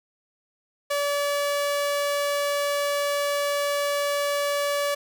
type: tone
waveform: sawtooth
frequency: 574 Hz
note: D5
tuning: 40 cents flat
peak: -19 dBFS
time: 0.9-4.95 s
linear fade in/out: 10 ms
effects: none